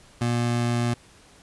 25% pulse tone, 119.5 Hz, A#2, 43 cents sharp, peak -18 dBFS, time 0.21-0.94 s, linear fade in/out 5 ms, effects pink hiss -53 dBFS RMS until 1.42 s + resampled to 24000 Hz

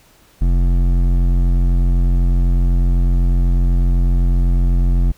triangle tone with hard clipping, 44 Hz, F1, 14 cents sharp, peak -13 dBFS, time 0.41-5.12 s, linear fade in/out 10 ms, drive 15 dB, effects pink hiss -51 dBFS RMS until 5.17 s

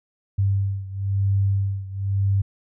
sine beating tone pair, 98.1 / 99.1 Hz, G2 / G2, +2 / +19 cents, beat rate 1 Hz, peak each -21 / -24 dBFS, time 0.38-2.42 s, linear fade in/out 10 ms, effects none

